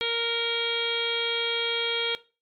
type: harmonic tone with a mistuned harmonic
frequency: 466.2 Hz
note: A#4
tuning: in tune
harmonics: 1 / 2 / 3 / 4 / 5 / 6 / 7 / 8 / 9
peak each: -30 / -39 / -37 / -41 / -32 / -41 / -29 / -36 / -39 dBFS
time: 0.01-2.15 s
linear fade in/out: 0 ms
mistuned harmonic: 5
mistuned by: -17 cents
effects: noise-tail reverb RT60 0.3 s tail -17 dB re dry + MP3 96 kbps